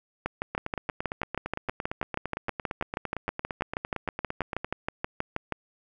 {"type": "two click trains", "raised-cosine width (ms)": 0.5, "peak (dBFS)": [-13, -16], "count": [34, 37], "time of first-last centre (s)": [[0.26, 5.523], [0.55, 4.646]], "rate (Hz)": [6.27, 8.79], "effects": []}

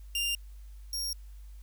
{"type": "tone pair in turn", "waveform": "sawtooth", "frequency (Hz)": [2794, 5576], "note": ["F7", "F8"], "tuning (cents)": [0, -4], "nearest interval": "octave", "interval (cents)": 1196, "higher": "second", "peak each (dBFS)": [-25, -29], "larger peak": "first", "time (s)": [[0.15, 0.35], [0.93, 1.13]], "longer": "neither", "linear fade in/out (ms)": 2, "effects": ["added 50 Hz sine -44 dBFS peak until 1.62 s", "white hiss -66 dBFS RMS until 1.62 s"]}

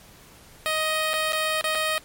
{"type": "tone with dropouts", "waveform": "10% pulse", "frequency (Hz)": 626, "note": "D#5", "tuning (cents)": 10, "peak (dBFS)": -14, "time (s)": [0.66, 1.98], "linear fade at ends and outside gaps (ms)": 0, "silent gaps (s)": [[1.134, 1.138], [1.323, 1.331], [1.611, 1.641], [1.75, 1.754]], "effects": ["pink hiss -50 dBFS RMS until 2.04 s", "MP3 64 kbps"]}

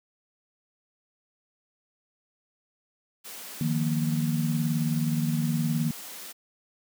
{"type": "high-pass noise", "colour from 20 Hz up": "white", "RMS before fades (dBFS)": -41, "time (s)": [3.24, 6.33], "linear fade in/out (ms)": 20, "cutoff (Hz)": 170, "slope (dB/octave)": 96}
{"type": "chord", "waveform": "sine", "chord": "Eb suspended second", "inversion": "none", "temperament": "equal", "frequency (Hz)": [155.56, 174.61, 233.1], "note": ["Eb3", "F3", "Bb3"], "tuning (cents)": [0, 0, 0], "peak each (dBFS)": [-26, -32, -28], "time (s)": [3.61, 5.91], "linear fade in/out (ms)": 2}
{"effects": []}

